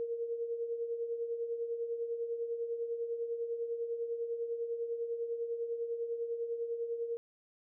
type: tone with tremolo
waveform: sine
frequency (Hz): 466.2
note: A#4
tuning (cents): 0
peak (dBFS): -31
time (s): 0-7.17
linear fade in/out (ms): 0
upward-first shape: triangle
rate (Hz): 10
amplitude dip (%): 65
effects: none